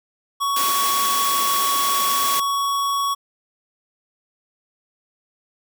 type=tone; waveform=square; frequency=1118 Hz; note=C#6; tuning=14 cents sharp; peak=-20 dBFS; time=0.4-3.15 s; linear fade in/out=20 ms
type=high-pass noise; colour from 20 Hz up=white; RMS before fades=-24 dBFS; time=0.56-2.4 s; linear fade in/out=5 ms; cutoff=190 Hz; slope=96 dB/octave
effects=none